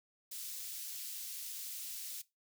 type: high-pass noise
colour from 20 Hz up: white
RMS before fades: -44 dBFS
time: 0.31-2.22 s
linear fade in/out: 10 ms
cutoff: 3600 Hz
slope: 12 dB/octave
effects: noise-tail reverb RT60 0.2 s tail -19 dB re dry